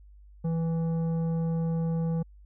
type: tone with tanh clipping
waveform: triangle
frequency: 164.6 Hz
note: E3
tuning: 2 cents flat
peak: -27 dBFS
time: 0.44-2.23 s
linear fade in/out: 10 ms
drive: 14 dB
effects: added 50 Hz sine -49 dBFS peak until 2.45 s